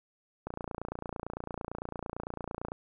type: click train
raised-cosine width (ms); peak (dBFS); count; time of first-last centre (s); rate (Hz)
1; -22; 66; 0.47-2.719; 28.9
effects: none